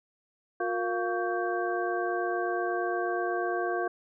sine tone cluster, 358.3 / 466.8 / 698 / 1127 / 1568 Hz, F4 / A#4 / F5 / C#6 / G6, +44 / +2 / -1 / +28 / 0 cents, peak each -31 / -35 / -32 / -37 / -35 dBFS, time 0.6-3.88 s, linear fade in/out 5 ms, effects none

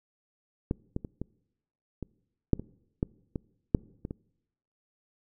clicks, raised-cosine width 3 ms, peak -14 / -18 / -24 / -21 / -22 / -8 / -24 / -13 / -19 / -7 / -22 / -23 dBFS, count 12, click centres 0.711 / 0.964 / 1.048 / 1.216 / 2.027 / 2.533 / 2.596 / 3.029 / 3.358 / 3.748 / 4.051 / 4.109 s, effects noise-tail reverb RT60 0.9 s tail -25 dB re dry

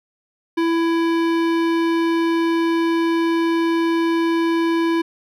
sine tone with hard clipping, 332.4 Hz, E4, 15 cents sharp, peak -18 dBFS, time 0.57-5.02 s, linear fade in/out 10 ms, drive 17 dB, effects none

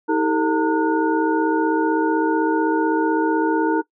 sine tone cluster, 317.9 / 393.6 / 449.6 / 910 / 1454 Hz, D#4 / G4 / A4 / A#5 / F#6, +37 / +7 / +37 / -42 / -31 cents, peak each -19 / -26 / -22 / -22 / -28 dBFS, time 0.08-3.82 s, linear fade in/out 20 ms, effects noise-tail reverb RT60 0.1 s tail -20 dB re dry

